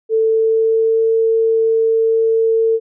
sine tone with pitch glide, 444.2 to 449.6 Hz, A4 to A4, +16 to +37 cents, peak -11 dBFS, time 0.09-2.8 s, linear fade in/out 50 ms, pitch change +21 cents, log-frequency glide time 0.23-1.07 s, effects none

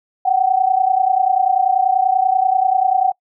sine tone pair together, 740 / 770.3 Hz, F#5 / G5, 0 / -30 cents, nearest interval minor second, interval 70 cents, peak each -15 dBFS, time 0.25-3.12 s, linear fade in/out 10 ms, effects noise-tail reverb RT60 0.1 s tail -25 dB re dry

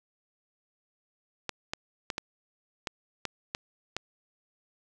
clicks, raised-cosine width 0.2 ms, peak -14 dBFS, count 8, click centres 1.493 / 1.735 / 2.102 / 2.181 / 2.872 / 3.253 / 3.549 / 3.966 s, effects none

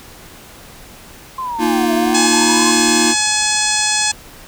sine linear two-way sweep, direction down then up, 1061 to 659.3 to 1061 Hz, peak -20 dBFS, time 1.38-2.71 s, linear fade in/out 5 ms, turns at 1.93 s
square chord, Bb suspended fourth, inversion none, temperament equal, 233.1 / 311.1 / 349.2 Hz, Bb3 / Eb4 / F4, 0 / 0 / 0 cents, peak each -19 dBFS, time 1.58-3.15 s, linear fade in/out 50 ms
harmonic tone, 849 Hz, G#5, 38 cents sharp, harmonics 1 / 2 / 3 / 4 / 5 / 6 / 7 / 8 / 9 / 10, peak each -23 / -23 / -23 / -23 / -23 / -23 / -23 / -23 / -23 / -23 dBFS, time 2.14-4.12 s, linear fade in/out 10 ms
effects pink hiss -39 dBFS RMS until 4.47 s

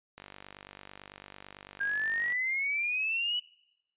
click train, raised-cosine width 0.3 ms, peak -29 dBFS, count 106, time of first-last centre 0.18-2.323 s, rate 49 Hz
sine exponential sweep, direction up, 1600 to 2972 Hz, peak -28 dBFS, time 1.8-3.4 s, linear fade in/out 10 ms
effects noise-tail reverb RT60 0.9 s tail -24 dB re dry + resampled to 8000 Hz

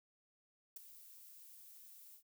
violet noise with ADSR envelope, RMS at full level -45 dBFS, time 0.76-2.23 s, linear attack 6 ms, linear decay 12 ms, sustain -13 dB, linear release 86 ms, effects none

